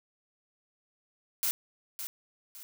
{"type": "noise with echo", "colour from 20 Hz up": "blue", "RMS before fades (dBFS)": -29, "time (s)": [1.43, 1.51], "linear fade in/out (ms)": 0, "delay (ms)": 560, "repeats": 2, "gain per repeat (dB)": -9, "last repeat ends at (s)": 2.63, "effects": []}